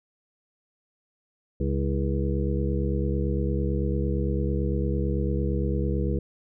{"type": "harmonic tone with a mistuned harmonic", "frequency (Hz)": 68.9, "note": "C#2", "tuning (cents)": -10, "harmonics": [1, 2, 3, 5, 6, 7], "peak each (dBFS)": [-26, -29, -31, -33, -34, -34], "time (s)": [1.6, 6.19], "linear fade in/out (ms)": 5, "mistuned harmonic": 5, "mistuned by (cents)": -96, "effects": []}